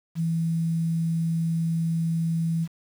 sine tone with quantisation, 164.81 Hz, E3, in tune, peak -22 dBFS, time 0.15-2.68 s, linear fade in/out 50 ms, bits 8, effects none

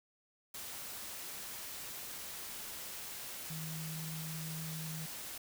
sine tone in noise, 159.1 Hz, D#3, 39 cents sharp, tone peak -41 dBFS, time 3.5-5.06 s, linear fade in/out 5 ms, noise white, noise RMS -45 dBFS, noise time 0.54-5.38 s, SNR +1 dB, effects none

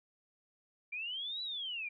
sine linear two-way sweep, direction up then down, 2333 to 3983 to 2333 Hz, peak -37 dBFS, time 0.92-1.89 s, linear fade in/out 10 ms, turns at 1.42 s, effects none

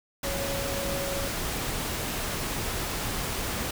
sine tone in noise, 554.4 Hz, C#5, in tune, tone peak -33 dBFS, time 0.24-1.28 s, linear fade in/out 5 ms, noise pink, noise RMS -31 dBFS, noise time 0.23-3.71 s, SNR -5 dB, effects none

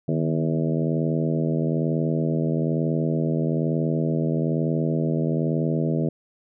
harmonic tone with a mistuned harmonic, 81.1 Hz, E2, 28 cents flat, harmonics 2 / 3 / 4 / 5 / 6 / 7 / 8, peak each -23 / -27 / -29 / -31 / -33 / -34 / -35 dBFS, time 0.08-6.09 s, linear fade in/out 5 ms, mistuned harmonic 2, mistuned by -80 cents, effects none

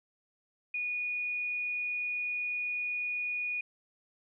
sine tone, 2458 Hz, D#7, 22 cents flat, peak -31 dBFS, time 0.74-3.61 s, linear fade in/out 5 ms, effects none

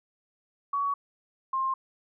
sine tone pair in turn, 1126 / 1060 Hz, C#6 / C6, +27 / +22 cents, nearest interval minor second, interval 105 cents, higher first, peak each -25 dBFS, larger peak neither, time 0.73-0.94 / 1.53-1.74 s, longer neither, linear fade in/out 5 ms, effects none

